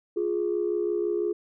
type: tone pair together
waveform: sine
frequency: 350.5 / 416.5 Hz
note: F4 / G#4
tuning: +6 / +5 cents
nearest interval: minor third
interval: 299 cents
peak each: -26 dBFS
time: 0.16-1.33 s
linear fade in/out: 10 ms
effects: tanh soft clip ceiling -17 dBFS